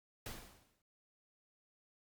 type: noise with exponential decay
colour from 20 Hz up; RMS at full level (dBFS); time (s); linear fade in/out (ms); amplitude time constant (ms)
pink; -43; 0.26-0.82; 2; 120
effects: Opus 48 kbps

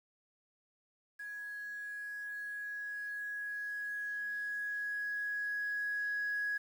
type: tone with level ramp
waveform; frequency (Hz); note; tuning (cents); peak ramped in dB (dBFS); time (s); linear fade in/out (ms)
sine; 1668; G#6; +7; -41 to -31; 1.19-6.58; 10
effects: tanh soft clip ceiling -29 dBFS + 10-bit

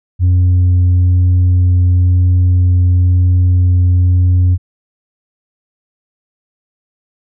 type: tone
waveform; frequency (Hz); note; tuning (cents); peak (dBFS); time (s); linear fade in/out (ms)
sine; 89.9; F#2; -49; -4; 0.19-4.58; 50
effects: tanh soft clip ceiling -6 dBFS

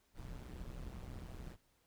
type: noise with amplitude modulation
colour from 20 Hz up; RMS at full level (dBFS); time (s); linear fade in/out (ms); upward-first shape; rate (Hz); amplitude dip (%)
brown; -44; 0.14-1.57; 50; sine; 127; 80
effects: pink hiss -75 dBFS RMS until 1.86 s

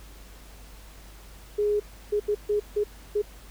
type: tone bursts at uneven times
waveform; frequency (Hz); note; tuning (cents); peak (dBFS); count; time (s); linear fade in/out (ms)
sine; 415.8; G#4; +2; -21; 6; 1.58-1.8 / 2.12-2.2 / 2.28-2.35 / 2.49-2.6 / 2.76-2.84 / 3.15-3.22; 10
effects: added 50 Hz sine -46 dBFS peak until 3.5 s + pink hiss -51 dBFS RMS until 3.5 s

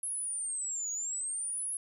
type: linear two-way sweep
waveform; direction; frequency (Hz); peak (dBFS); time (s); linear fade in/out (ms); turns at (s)
sine; down then up; 10770 to 6660 to 10770; -32; 0.03-1.77; 2; 0.91
effects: tanh soft clip ceiling -28 dBFS

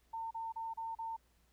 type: tone bursts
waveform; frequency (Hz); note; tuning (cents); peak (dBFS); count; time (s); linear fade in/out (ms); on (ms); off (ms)
sine; 905; A5; +48; -38; 5; 0.13-1.166; 10; 180; 34
effects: added 59 Hz sine -70 dBFS peak until 1.52 s + pink hiss -74 dBFS RMS until 1.52 s

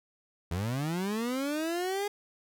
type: linear sweep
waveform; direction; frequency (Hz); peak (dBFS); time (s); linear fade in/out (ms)
30% pulse; up; 79.5 to 415.3; -27; 0.51-2.08; 5
effects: none

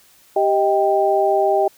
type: tone cluster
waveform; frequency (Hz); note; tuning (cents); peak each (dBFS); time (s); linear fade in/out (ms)
sine; 392.5 / 627 / 787; G4 / D#5 / G5; +2 / +13 / +7; -18; 0.36-1.68; 5
effects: white hiss -52 dBFS RMS until 1.77 s

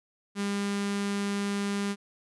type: tone with notch filter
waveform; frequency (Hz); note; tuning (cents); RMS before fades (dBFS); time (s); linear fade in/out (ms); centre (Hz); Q
sawtooth; 201.2; G3; +45; -30; 0.35-1.96; 50; 660; 1.4
effects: resampled to 24000 Hz

